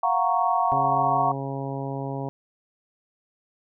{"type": "chord", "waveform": "sine", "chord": "Gb major seventh", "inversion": "third", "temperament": "equal", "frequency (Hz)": [698.5, 740, 932.3, 1108.7], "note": ["F5", "Gb5", "Bb5", "Db6"], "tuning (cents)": [0, 0, 0, 0], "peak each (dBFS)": -25, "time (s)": [0.03, 1.32], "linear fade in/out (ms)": 5}
{"type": "harmonic tone", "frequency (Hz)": 136.8, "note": "C#3", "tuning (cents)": -23, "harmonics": [1, 2, 3, 4, 5, 6, 7], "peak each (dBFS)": [-31, -34, -36, -37, -38, -39, -39], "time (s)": [0.72, 2.29], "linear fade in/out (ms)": 0}
{"effects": []}